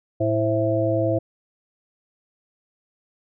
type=harmonic tone with a mistuned harmonic; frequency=110 Hz; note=A2; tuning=in tune; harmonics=1 / 3 / 5 / 6; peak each=-24 / -24 / -24 / -24 dBFS; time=0.2-1.19 s; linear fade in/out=10 ms; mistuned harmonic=5; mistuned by=-68 cents; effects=none